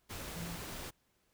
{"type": "tone in noise", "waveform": "sine", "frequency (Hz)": 169.8, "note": "F3", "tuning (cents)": -48, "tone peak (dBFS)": -41, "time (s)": [0.35, 0.57], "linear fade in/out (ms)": 20, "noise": "pink", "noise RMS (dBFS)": -44, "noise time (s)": [0.09, 0.91], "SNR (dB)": 0, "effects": ["pink hiss -75 dBFS RMS until 1.33 s"]}